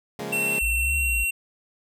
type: chord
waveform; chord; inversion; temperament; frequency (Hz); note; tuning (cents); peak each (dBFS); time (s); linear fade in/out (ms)
15% pulse; Bb minor seventh; first; equal; 138.59 / 174.61 / 207.7 / 233.1; Db3 / F3 / Ab3 / Bb3; 0 / 0 / 0 / 0; -31 / -31 / -28 / -31; 0.19-0.59; 2
type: tone with pitch glide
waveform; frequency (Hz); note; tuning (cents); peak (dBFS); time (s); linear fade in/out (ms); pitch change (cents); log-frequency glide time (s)
square; 2709 to 2733; E7 to F7; +47 to -38; -23; 0.32-1.31; 10; +15; 0.81-1.04
type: exponential two-way sweep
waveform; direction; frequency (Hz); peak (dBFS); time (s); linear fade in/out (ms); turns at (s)
sine; up then down; 55 to 73.3 to 55; -25; 0.61-1.25; 20; 0.96
effects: none